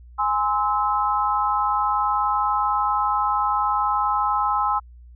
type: chord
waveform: sine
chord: Ab augmented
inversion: none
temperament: just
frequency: 830.6 / 1038.3 / 1297.8 Hz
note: Ab5 / C6 / E6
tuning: 0 / -14 / -27 cents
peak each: -23 dBFS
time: 0.18-4.8 s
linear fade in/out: 20 ms
effects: added 60 Hz sine -42 dBFS peak until 5.15 s